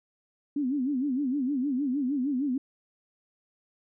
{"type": "tone with vibrato", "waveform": "sine", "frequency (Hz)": 270, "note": "C#4", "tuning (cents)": -45, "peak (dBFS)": -25, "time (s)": [0.56, 2.58], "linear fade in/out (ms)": 5, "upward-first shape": "sine", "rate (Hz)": 6.5, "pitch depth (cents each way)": 160, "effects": []}